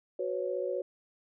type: chord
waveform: sine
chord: F# suspended fourth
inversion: none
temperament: equal with one note detuned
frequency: 370 / 499 / 554.4 Hz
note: F#4 / B4 / C#5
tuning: 0 / +18 / 0 cents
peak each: -35 / -35 / -34 dBFS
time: 0.19-0.82 s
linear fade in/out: 5 ms
effects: none